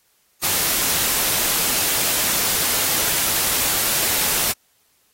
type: noise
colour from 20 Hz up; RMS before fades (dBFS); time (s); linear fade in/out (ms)
white; -20; 0.42-4.53; 20
effects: white hiss -62 dBFS RMS until 5.13 s + AAC 48 kbps